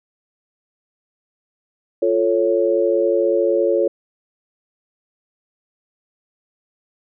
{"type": "chord", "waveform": "sine", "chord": "F augmented", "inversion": "none", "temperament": "equal", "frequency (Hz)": [349.2, 440, 554.4], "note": ["F4", "A4", "C#5"], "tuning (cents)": [0, 0, 0], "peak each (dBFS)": [-19, -19, -18], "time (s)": [2.02, 3.88], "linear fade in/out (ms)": 5, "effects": []}